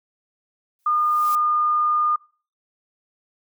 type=noise with exponential growth; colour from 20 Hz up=blue; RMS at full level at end=-32 dBFS; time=0.79-1.35 s; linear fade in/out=0 ms; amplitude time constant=120 ms
type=tone; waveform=sine; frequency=1216 Hz; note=D#6; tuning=40 cents flat; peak=-17 dBFS; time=0.86-2.16 s; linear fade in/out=5 ms
effects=noise-tail reverb RT60 0.4 s tail -23 dB re dry